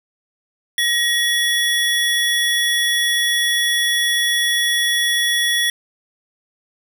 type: tone pair together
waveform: square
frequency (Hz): 1893 / 3392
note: A#6 / G#7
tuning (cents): +26 / +36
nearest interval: minor seventh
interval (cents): 1010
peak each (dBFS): -19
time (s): 0.78-5.7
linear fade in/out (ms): 2
effects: none